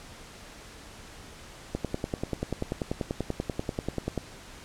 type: click train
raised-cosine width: 2 ms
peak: -15 dBFS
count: 26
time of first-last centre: 1.75-4.177 s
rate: 10.3 Hz
effects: pink hiss -47 dBFS RMS until 4.64 s + low-pass 9000 Hz 12 dB/octave